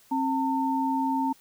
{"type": "tone pair together", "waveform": "sine", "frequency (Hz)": [267.6, 900], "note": ["C4", "A5"], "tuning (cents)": [39, 39], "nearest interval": "octave + major sixth", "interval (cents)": 2100, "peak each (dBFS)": -26, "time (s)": [0.11, 1.33], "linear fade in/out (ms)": 10, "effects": ["white hiss -58 dBFS RMS until 1.4 s"]}